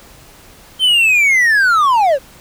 triangle linear sweep, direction down, 3136 to 503 Hz, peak -7 dBFS, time 0.79-2.19 s, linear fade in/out 50 ms, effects pink hiss -42 dBFS RMS until 2.4 s

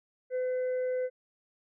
harmonic tone, 507 Hz, B4, 45 cents sharp, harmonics 1 / 3 / 4, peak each -28 / -49 / -51 dBFS, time 0.3-1.1 s, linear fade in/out 50 ms, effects none

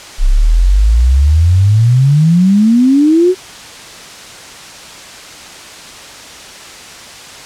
sine exponential sweep, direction up, 31.11 to 379.2 Hz, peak -5 dBFS, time 0.18-3.35 s, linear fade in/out 50 ms, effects white hiss -31 dBFS RMS until 7.45 s + low-pass 7000 Hz 12 dB/octave

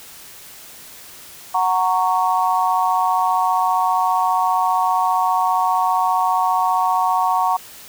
sine chord, F# major, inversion none, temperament just, 740 / 925 / 1110 Hz, F#5 / A#5 / C#6, 0 / -14 / +2 cents, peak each -19 / -19 / -20 dBFS, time 1.54-7.57 s, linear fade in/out 10 ms, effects white hiss -40 dBFS RMS until 7.88 s

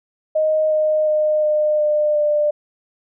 sine tone with pitch steps, 622.3 / 616.9 / 611.6 / 606.3 / 601.1 / 595.9 Hz, D#5 / D#5 / D#5 / D#5 / D5 / D5, 0 / -15 / -30 / -45 / +40 / +25 cents, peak -14 dBFS, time 0.35-2.51 s, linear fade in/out 10 ms, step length 360 ms, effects none

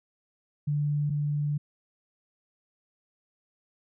sine tone pair in turn, 146.83 / 146.83 Hz, D3 / D3, 0 / 0 cents, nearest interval unison, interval 0 cents, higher neither, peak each -24 / -25 dBFS, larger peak first, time 0.67-1.1 / 1.1-1.58 s, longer second, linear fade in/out 10 ms, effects none

